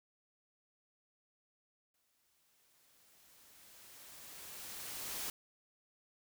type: noise with exponential growth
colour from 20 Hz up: white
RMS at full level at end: -40 dBFS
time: 1.94-5.3 s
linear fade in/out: 2 ms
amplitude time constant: 730 ms
effects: none